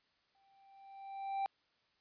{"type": "tone with exponential growth", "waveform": "triangle", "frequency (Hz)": 784, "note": "G5", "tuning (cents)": 0, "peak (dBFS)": -30, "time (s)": [0.35, 1.46], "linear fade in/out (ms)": 0, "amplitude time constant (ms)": 240, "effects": ["white hiss -75 dBFS RMS until 2 s", "resampled to 11025 Hz"]}